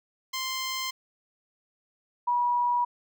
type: tone pair in turn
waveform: 10% pulse / sine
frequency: 1046.5 / 968.6 Hz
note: C6 / B5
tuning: 0 / -34 cents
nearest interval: minor second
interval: 134 cents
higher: first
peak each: -21 / -22 dBFS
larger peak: first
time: 0.33-0.91 / 2.27-2.85 s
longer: neither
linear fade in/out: 10 ms
effects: none